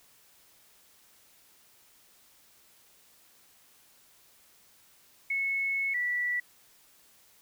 sine tone pair in turn, 2196 / 1956.4 Hz, C#7 / B6, -17 / -17 cents, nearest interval major second, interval 200 cents, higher first, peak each -27 dBFS, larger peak neither, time 5.3-5.94 / 5.94-6.4 s, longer first, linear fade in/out 5 ms, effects white hiss -61 dBFS RMS until 7.41 s

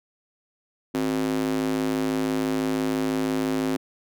square tone with high-pass filter, 53 Hz, G#1, 36 cents sharp, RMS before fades -25 dBFS, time 0.94-3.77 s, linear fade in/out 10 ms, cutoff 280 Hz, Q 3.2, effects none

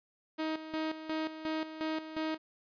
sawtooth tone with tremolo, 315 Hz, D#4, 21 cents sharp, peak -28 dBFS, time 0.38-2.38 s, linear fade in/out 20 ms, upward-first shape square, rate 2.8 Hz, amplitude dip 70%, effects resampled to 11025 Hz

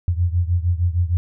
sine beating tone pair, 85.4 / 91.9 Hz, F2 / F#2, -38 / -11 cents, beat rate 6.5 Hz, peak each -18 / -21 dBFS, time 0.08-1.17 s, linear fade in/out 0 ms, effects none

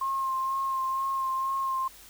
sine tone with vibrato, 1066 Hz, C6, 32 cents sharp, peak -26 dBFS, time 0.01-1.88 s, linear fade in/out 5 ms, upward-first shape sine, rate 2.1 Hz, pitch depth 20 cents each way, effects added 49 Hz sine -61 dBFS peak until 2.09 s + white hiss -51 dBFS RMS until 2.09 s

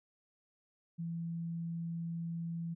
sine tone, 167.5 Hz, E3, 28 cents sharp, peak -36 dBFS, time 0.98-2.75 s, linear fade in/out 20 ms, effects none

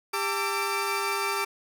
35% pulse tone cluster, 399.1 / 898 / 1167 / 1340 / 2340 Hz, G4 / A5 / D6 / E6 / D7, +31 / +35 / -11 / +28 / -7 cents, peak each -31 dBFS, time 0.13-1.45 s, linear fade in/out 10 ms, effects none

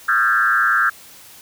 sine tone with frequency modulation, 1480 Hz, F#6, in tune, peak -13 dBFS, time 0.08-0.9 s, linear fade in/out 10 ms, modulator 117 Hz, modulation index 1.8, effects white hiss -43 dBFS RMS until 1.41 s

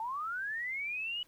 sine linear sweep, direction up, 860 to 2960 Hz, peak -34 dBFS, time 0-1.23 s, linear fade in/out 2 ms, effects pink hiss -66 dBFS RMS until 1.27 s

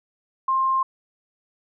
sine tone, 1058 Hz, C6, 19 cents sharp, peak -18 dBFS, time 0.48-0.83 s, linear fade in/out 5 ms, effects none

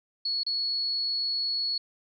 sine tone with dropouts, 4374 Hz, C#8, 24 cents flat, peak -26 dBFS, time 0.25-1.78 s, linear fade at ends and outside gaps 5 ms, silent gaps 0.434-0.464 s, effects none

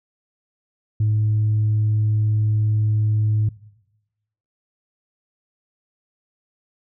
sine tone, 107.2 Hz, A2, 45 cents flat, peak -14 dBFS, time 1-3.49 s, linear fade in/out 5 ms, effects noise-tail reverb RT60 1.0 s tail -21 dB re dry + tanh soft clip ceiling -13 dBFS

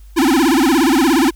square tone with vibrato, 296.3 Hz, D4, 15 cents sharp, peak -11 dBFS, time 0.16-1.31 s, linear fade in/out 20 ms, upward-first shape sine, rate 17 Hz, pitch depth 280 cents each way, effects added 50 Hz sine -36 dBFS peak until 1.35 s + white hiss -55 dBFS RMS until 1.35 s

